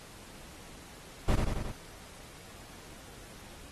brown noise with echo, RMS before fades -24 dBFS, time 1.28-1.36 s, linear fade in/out 10 ms, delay 90 ms, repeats 4, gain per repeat -3 dB, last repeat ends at 1.72 s, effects pink hiss -51 dBFS RMS until 3.71 s + AAC 32 kbps

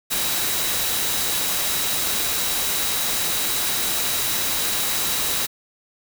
sine tone in noise, 3883 Hz, B7, 30 cents flat, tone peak -31 dBFS, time 0.1-5.47 s, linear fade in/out 20 ms, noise white, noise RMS -23 dBFS, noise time 0.1-5.47 s, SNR -11 dB, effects none

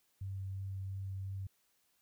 sine tone with vibrato, 96.5 Hz, G2, 27 cents flat, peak -38 dBFS, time 0.21-1.47 s, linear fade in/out 5 ms, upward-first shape sine, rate 2.9 Hz, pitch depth 9 cents each way, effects white hiss -75 dBFS RMS until 2.01 s

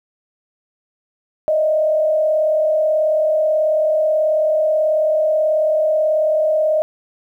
sine tone with frequency modulation, 621 Hz, D#5, 3 cents flat, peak -13 dBFS, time 1.48-6.82 s, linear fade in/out 0 ms, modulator 38.4 Hz, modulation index 0.54, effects 9-bit

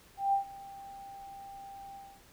sine tone with ADSR envelope, 790 Hz, G5, 13 cents sharp, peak -23 dBFS, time 0.17-2.22 s, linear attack 160 ms, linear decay 110 ms, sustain -21 dB, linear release 260 ms, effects pink hiss -59 dBFS RMS until 2.32 s

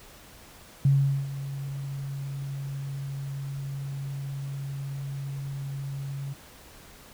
sine tone with ADSR envelope, 138.2 Hz, C#3, 5 cents flat, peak -16 dBFS, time 0.85-6.34 s, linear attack 3 ms, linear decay 410 ms, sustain -15 dB, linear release 17 ms, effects pink hiss -50 dBFS RMS until 7.13 s

